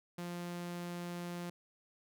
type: tone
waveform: sawtooth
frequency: 174.61 Hz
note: F3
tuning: in tune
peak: -36 dBFS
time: 0.18-1.5 s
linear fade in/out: 5 ms
effects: none